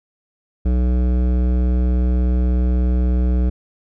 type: tone with hard clipping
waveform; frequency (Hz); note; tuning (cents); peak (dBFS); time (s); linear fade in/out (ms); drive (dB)
sine; 61.74; B1; 0; -16; 0.65-3.5; 10; 14
effects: none

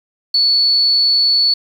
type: tone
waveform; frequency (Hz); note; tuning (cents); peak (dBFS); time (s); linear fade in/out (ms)
sine; 4435; C#8; 0; -10; 0.34-1.54; 5
effects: 7-bit

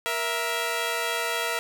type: tone pair together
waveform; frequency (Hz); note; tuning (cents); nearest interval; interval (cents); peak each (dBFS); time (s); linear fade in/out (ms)
10% pulse; 470.4 / 659.3; A#4 / E5; +16 / 0; tritone; 584; -20; 0.06-1.59; 0
effects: none

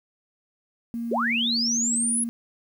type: tone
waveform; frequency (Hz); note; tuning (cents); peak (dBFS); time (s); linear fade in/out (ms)
sine; 233.1; A#3; 0; -27; 0.94-2.29; 0
type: linear sweep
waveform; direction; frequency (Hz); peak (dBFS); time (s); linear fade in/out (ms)
sine; up; 321.7 to 10620; -22; 1.11-2.24; 5
effects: 9-bit

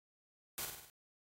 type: noise with echo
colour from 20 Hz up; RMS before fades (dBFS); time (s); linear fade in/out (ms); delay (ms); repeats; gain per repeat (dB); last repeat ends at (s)
white; -41; 0.58-0.65; 0; 50; 5; -4; 0.9
effects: AAC 48 kbps

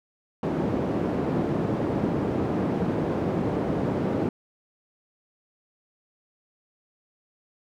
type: band-pass noise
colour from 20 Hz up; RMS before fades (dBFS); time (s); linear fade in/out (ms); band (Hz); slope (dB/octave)
white; -26; 0.43-4.29; 2; 120 to 360; 12
effects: none

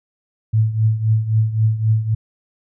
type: tone with tremolo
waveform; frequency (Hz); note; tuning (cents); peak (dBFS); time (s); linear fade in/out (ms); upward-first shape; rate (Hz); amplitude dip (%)
sine; 110; A2; 0; -10; 0.53-2.15; 10; triangle; 3.8; 80
effects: none

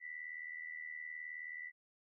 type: tone with amplitude modulation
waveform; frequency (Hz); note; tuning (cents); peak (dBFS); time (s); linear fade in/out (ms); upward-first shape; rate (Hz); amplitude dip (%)
sine; 1975.5; B6; 0; -40; 0-1.72; 50; sine; 79.1; 75
effects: none

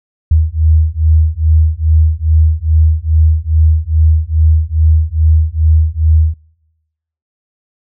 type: beating tone pair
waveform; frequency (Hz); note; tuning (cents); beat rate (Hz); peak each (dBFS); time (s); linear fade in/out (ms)
sine; 77.78 / 80.18; D#2 / E2; 0 / -47; 2.4; -10; 0.31-6.34; 5
effects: noise-tail reverb RT60 1.0 s tail -26 dB re dry

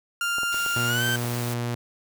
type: tone with pitch glide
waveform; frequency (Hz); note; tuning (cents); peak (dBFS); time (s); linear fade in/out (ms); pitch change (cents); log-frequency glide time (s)
30% pulse; 1396.9 to 1550; F6 to G6; 0 to -20; -21; 0.21-1.16; 2; +180; 0.86-1.04
type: clicks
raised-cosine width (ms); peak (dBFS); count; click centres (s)
1; -23; 7; 0.384 / 0.433 / 0.544 / 0.663 / 0.769 / 1.092 / 1.247
type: noise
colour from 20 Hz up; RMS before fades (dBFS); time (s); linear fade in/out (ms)
white; -37; 0.52-1.54; 5
type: tone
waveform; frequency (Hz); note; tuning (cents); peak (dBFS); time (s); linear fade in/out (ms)
sawtooth; 119.7; A#2; +46; -22; 0.76-1.75; 5
effects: none

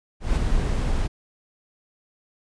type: noise with ADSR envelope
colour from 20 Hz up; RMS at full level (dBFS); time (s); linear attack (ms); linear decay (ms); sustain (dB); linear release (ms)
brown; -18; 0.2-1.08; 160; 17; -4; 21
effects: resampled to 22050 Hz

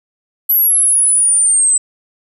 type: linear sweep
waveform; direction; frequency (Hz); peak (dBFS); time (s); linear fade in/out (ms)
sine; down; 11840 to 8010; -7; 0.49-1.78; 10
effects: tanh soft clip ceiling -6 dBFS

